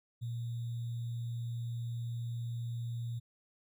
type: tone with sample-and-hold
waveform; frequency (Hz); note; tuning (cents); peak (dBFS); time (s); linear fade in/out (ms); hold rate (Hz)
sine; 117.6; A#2; +16; -35; 0.21-3.2; 20; 3675
effects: none